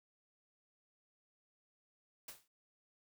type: noise with exponential decay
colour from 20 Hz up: white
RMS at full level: -45 dBFS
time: 2.28-2.48 s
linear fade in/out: 5 ms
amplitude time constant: 42 ms
effects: none